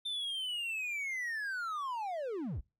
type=linear sweep; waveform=triangle; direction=down; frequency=3590 to 36.12 Hz; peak=-33 dBFS; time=0.05-2.61 s; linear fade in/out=10 ms; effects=noise-tail reverb RT60 0.3 s tail -26 dB re dry